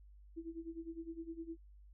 sine tone with tremolo, 329.6 Hz, E4, in tune, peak -40 dBFS, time 0.36-1.57 s, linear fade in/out 20 ms, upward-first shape sine, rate 9.8 Hz, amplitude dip 85%, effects added 50 Hz sine -56 dBFS peak until 1.93 s

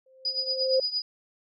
sine tone with exponential growth, 523.3 Hz, C5, in tune, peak -18 dBFS, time 0.06-0.8 s, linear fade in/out 5 ms, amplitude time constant 160 ms
sine tone with tremolo, 4939 Hz, D#8, 14 cents flat, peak -23 dBFS, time 0.25-1.02 s, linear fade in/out 2 ms, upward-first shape triangle, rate 8.7 Hz, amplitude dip 85%
effects none

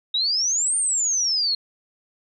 sine exponential two-way sweep, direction up then down, 3729 to 9040 to 4201 Hz, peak -19 dBFS, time 0.14-1.55 s, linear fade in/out 5 ms, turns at 0.77 s, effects none

